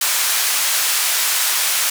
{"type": "band-pass noise", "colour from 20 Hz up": "white", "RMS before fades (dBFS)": -18, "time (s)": [0.01, 1.9], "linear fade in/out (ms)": 5, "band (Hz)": [930, 13000], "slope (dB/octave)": 12, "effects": []}